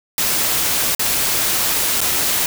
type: noise with dropouts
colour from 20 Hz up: white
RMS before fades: -18 dBFS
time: 0.18-2.46 s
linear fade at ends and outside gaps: 1 ms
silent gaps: 0.949-0.994 / 2.006-2.014 s
effects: none